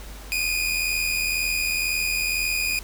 sawtooth tone pair together, 2418 / 2500 Hz, D7 / D#7, +50 / +8 cents, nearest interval minor second, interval 58 cents, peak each -22 dBFS, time 0.32-2.79 s, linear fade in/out 0 ms, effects added 50 Hz sine -37 dBFS peak until 2.83 s + pink hiss -43 dBFS RMS until 2.83 s

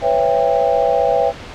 sine chord, C# half-diminished seventh, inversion third, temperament just, 498.9 / 554.4 / 665.2 / 798.3 Hz, B4 / C#5 / E5 / G5, +17 / 0 / +16 / +31 cents, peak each -18 dBFS, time 0.01-1.33 s, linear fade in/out 50 ms, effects pink hiss -33 dBFS RMS until 1.54 s + low-pass 4000 Hz 12 dB/octave

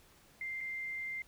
sine tone with dropouts, 2093 Hz, C7, in tune, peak -37 dBFS, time 0.41-1.22 s, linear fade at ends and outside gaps 2 ms, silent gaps 0.607-0.61 s, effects pink hiss -63 dBFS RMS until 1.27 s

